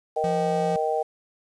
harmonic tone, 156 Hz, D#3, 5 cents sharp, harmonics 3 / 4 / 5, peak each -26 / -27 / -26 dBFS, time 0.16-1.03 s, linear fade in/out 10 ms
square tone, 172.9 Hz, F3, 17 cents flat, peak -29 dBFS, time 0.24-0.76 s, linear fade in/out 0 ms
effects resampled to 22050 Hz + 9-bit

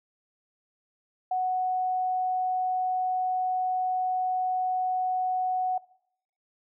sine tone, 740 Hz, F#5, in tune, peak -24 dBFS, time 1.31-5.78 s, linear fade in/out 5 ms, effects noise-tail reverb RT60 0.7 s tail -20 dB re dry

